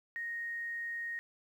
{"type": "tone with quantisation", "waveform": "sine", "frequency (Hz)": 1864.7, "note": "A#6", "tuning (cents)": 0, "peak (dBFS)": -36, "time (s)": [0.16, 1.19], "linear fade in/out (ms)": 0, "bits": 11, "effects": []}